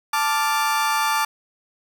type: chord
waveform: 35% pulse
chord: D minor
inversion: second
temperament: equal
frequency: 880 / 1174.7 / 1396.9 Hz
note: A5 / D6 / F6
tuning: 0 / 0 / 0 cents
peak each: -20 / -21 / -26 dBFS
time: 0.13-1.25 s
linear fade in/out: 5 ms
effects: 9-bit